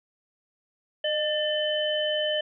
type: tone cluster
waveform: sine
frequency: 609 / 1778 / 3042 Hz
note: D#5 / A6 / F#7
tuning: -37 / +18 / +47 cents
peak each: -26 / -33 / -28 dBFS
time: 1.04-2.41 s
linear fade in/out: 5 ms
effects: none